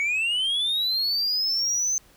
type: linear sweep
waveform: sine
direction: up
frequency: 2217 to 6250 Hz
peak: -19 dBFS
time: 0-1.98 s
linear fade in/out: 0 ms
effects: tanh soft clip ceiling -21 dBFS + pink hiss -56 dBFS RMS until 2.16 s